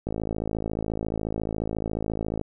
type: click train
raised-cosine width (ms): 2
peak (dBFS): -15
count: 128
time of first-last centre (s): 0.07-2.413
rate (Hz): 54.2
effects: none